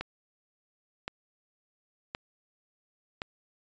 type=click train; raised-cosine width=0.3 ms; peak=-18 dBFS; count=4; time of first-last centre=0.01-3.219 s; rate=0.935 Hz; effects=resampled to 16000 Hz